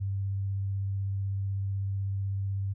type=tone with vibrato; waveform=sine; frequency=98 Hz; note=G2; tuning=in tune; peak=-28 dBFS; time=0-2.74 s; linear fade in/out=20 ms; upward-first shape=square; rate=16 Hz; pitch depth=10 cents each way; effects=none